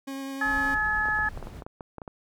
40% pulse tone with vibrato, 271.5 Hz, C#4, 36 cents flat, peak -32 dBFS, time 0.07-0.75 s, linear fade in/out 10 ms, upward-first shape sine, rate 10 Hz, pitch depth 10 cents each way
harmonic tone, 426.8 Hz, G#4, 47 cents sharp, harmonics 2 / 3 / 4, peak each -31 / -33 / -24 dBFS, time 0.41-1.29 s, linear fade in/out 5 ms
brown noise with tremolo, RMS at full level -38 dBFS, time 0.44-1.64 s, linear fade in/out 50 ms, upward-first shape triangle, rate 10 Hz, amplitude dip 30%
clicks, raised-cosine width 1 ms, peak -24 dBFS, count 12, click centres 1.056 / 1.086 / 1.189 / 1.375 / 1.427 / 1.471 / 1.622 / 1.665 / 1.808 / 1.983 / 2.018 / 2.078 s
effects none

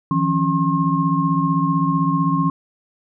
sine tone cluster, 158.2 / 173.9 / 273.8 / 1072 Hz, D#3 / F3 / C#4 / C6, +29 / -7 / -21 / +42 cents, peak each -21 dBFS, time 0.11-2.5 s, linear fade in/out 2 ms, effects none

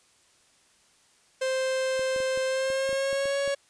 45% pulse tone with pitch glide, 523.3 to 557.6 Hz, C5 to C#5, 0 to +10 cents, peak -25 dBFS, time 1.41-3.55 s, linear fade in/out 10 ms, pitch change +110 cents, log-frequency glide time 2.47-3.38 s
clicks, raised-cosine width 2 ms, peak -30 dBFS, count 10, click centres 1.994 / 2.162 / 2.203 / 2.375 / 2.702 / 2.892 / 2.929 / 3.129 / 3.256 / 3.477 s
effects white hiss -62 dBFS RMS until 3.69 s + resampled to 22050 Hz

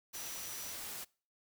sine tone in noise, 5870 Hz, F#8, 15 cents flat, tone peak -48 dBFS, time 0.13-0.74 s, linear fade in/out 20 ms, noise white, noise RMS -44 dBFS, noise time 0.13-1.05 s, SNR -7 dB, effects noise-tail reverb RT60 0.4 s tail -24 dB re dry

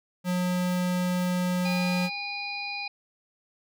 square tone, 180.2 Hz, F#3, 45 cents flat, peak -25 dBFS, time 0.24-2.1 s, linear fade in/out 50 ms
harmonic tone, 814 Hz, G#5, 35 cents flat, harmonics 1 / 3 / 5 / 6, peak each -38 / -33 / -39 / -41 dBFS, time 1.65-2.88 s, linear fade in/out 5 ms
effects none

